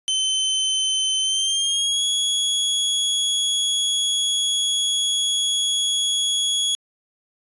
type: tone with pitch glide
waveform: sawtooth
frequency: 3070 to 3348 Hz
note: G7 to G#7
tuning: -37 to +13 cents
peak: -16 dBFS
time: 0.08-6.75 s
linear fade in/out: 0 ms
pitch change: +150 cents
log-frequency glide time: 1.21-2.04 s
effects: resampled to 24000 Hz